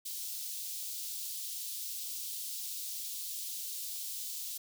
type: high-pass noise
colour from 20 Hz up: white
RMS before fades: -40 dBFS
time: 0.05-4.58 s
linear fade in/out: 10 ms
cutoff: 3500 Hz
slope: 24 dB/octave
effects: none